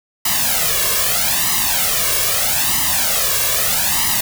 white noise with flanger, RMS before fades -17 dBFS, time 0.25-4.21 s, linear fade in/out 5 ms, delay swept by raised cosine 1 to 1.82 ms, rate 0.79 Hz, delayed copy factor +0.9, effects none

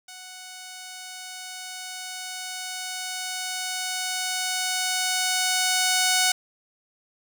5% pulse tone with level ramp, 740 Hz, F#5, in tune, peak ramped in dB -29 to -7 dBFS, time 0.08-6.32 s, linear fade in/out 5 ms, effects none

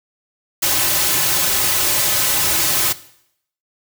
white noise with comb filter, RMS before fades -17 dBFS, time 0.62-2.93 s, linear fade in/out 10 ms, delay 4.3 ms, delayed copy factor -0.95, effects noise-tail reverb RT60 0.7 s tail -17 dB re dry

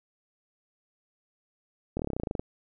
slowing click train, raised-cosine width 2 ms, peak -17 dBFS, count 14, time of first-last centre 1.97-2.395 s, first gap 24 ms, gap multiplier 1.05, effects none

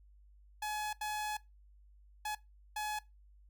sawtooth tone bursts at uneven times, 847 Hz, G#5, 34 cents sharp, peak -32 dBFS, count 4, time 0.62-0.93 / 1.01-1.37 / 2.25-2.35 / 2.76-2.99 s, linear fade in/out 5 ms, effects noise-tail reverb RT60 0.2 s tail -20 dB re dry + added 50 Hz sine -58 dBFS peak until 3.49 s

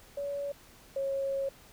sine tone pair in turn, 567 / 546.4 Hz, C#5 / C#5, +39 / -25 cents, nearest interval minor second, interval 64 cents, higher first, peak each -32 / -29 dBFS, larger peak second, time 0.17-0.52 / 0.96-1.49 s, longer second, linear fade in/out 5 ms, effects pink hiss -56 dBFS RMS until 1.72 s

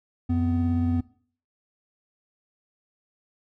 triangle tone pair together, 89.18 / 250 Hz, F2 / B3, +37 / +21 cents, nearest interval octave + tritone, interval 1784 cents, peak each -22 / -22 dBFS, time 0.29-1.01 s, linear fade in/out 10 ms, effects noise-tail reverb RT60 0.5 s tail -20 dB re dry

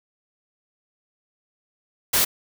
white noise, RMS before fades -19 dBFS, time 2.13-2.25 s, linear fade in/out 10 ms, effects none

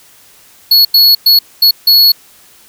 square tone bursts at uneven times, 4367 Hz, C#8, 27 cents flat, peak -4 dBFS, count 5, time 0.71-0.85 / 0.94-1.15 / 1.26-1.39 / 1.62-1.71 / 1.87-2.12 s, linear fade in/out 5 ms, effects white hiss -43 dBFS RMS until 2.68 s

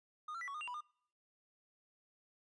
triangle tone with pitch steps, 1229 / 1356 / 1972 / 1117 / 1223 / 2771 / 984 / 1211 Hz, D#6 / E6 / B6 / C#6 / D#6 / F7 / B5 / D#6, -22 / +49 / -3 / +13 / -30 / -14 / -7 / -47 cents, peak -40 dBFS, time 0.28-0.808 s, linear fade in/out 5 ms, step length 66 ms, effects noise-tail reverb RT60 0.6 s tail -23 dB re dry + resampled to 22050 Hz

